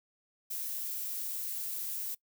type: noise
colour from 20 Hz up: violet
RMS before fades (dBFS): -37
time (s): 0.5-2.15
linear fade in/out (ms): 10
effects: noise-tail reverb RT60 0.1 s tail -22 dB re dry